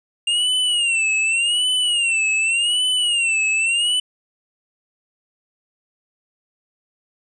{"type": "tone with vibrato", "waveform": "square", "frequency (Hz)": 2794, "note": "F7", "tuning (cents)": 0, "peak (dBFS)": -17, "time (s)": [0.27, 4], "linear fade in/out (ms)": 5, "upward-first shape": "sine", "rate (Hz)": 0.86, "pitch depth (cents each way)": 130, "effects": ["resampled to 22050 Hz"]}